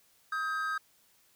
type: tone pair together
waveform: triangle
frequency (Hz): 1265 / 1589.4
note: D#6 / G6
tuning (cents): +28 / +23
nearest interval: major third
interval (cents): 395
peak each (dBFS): -31 / -32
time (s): 0.32-0.78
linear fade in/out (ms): 5
effects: white hiss -66 dBFS RMS until 1.35 s